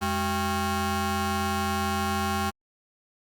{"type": "ring-modulated tone", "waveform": "20% pulse", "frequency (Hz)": 293.7, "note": "D4", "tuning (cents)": 0, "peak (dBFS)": -17, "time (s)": [0.01, 2.51], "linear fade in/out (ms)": 20, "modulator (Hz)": 501, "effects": ["Opus 48 kbps"]}